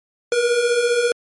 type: beating tone pair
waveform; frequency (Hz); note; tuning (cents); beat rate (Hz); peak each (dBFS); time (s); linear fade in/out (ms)
square; 466.2 / 481.2; A#4 / B4; 0 / -45; 15; -24 / -17; 0.32-1.12; 2
effects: MP3 48 kbps